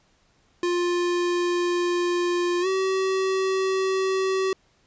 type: tone with pitch glide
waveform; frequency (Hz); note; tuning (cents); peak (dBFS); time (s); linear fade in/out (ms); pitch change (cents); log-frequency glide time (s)
square; 351.4 to 381; F4 to G4; +11 to -49; -22; 0.63-4.53; 2; +140; 2.61-2.67
effects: pink hiss -63 dBFS RMS until 4.86 s + resampled to 16000 Hz